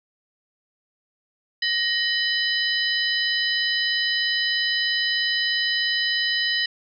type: harmonic tone with a mistuned harmonic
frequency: 1000 Hz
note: B5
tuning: 21 cents sharp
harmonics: 2 / 3 / 4 / 5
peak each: -24 / -26 / -27 / -28 dBFS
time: 1.62-6.66 s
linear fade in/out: 5 ms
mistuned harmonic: 2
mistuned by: -110 cents
effects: none